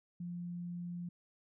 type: tone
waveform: sine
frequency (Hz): 174.61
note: F3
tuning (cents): 0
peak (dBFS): -39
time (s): 0.2-1.09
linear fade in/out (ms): 5
effects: none